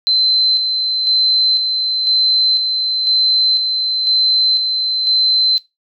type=tone with tremolo; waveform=sine; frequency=4076 Hz; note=C8; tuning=46 cents flat; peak=-11 dBFS; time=0.07-5.58 s; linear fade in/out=0 ms; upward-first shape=square; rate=1 Hz; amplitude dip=40%; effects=noise-tail reverb RT60 0.2 s tail -18 dB re dry